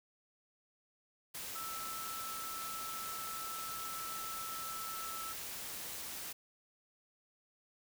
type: tone in noise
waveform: sine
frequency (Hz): 1318.5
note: E6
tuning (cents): 0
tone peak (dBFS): -43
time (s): 1.55-5.33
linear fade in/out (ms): 10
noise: white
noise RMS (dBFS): -44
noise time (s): 1.34-6.33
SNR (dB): -2
effects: none